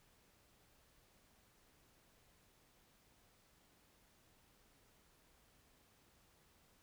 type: silence
effects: pink hiss -71 dBFS RMS until 6.82 s